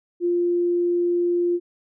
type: tone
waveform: sine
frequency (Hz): 349.2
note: F4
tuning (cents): 0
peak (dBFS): -18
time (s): 0.2-1.6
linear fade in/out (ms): 50
effects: none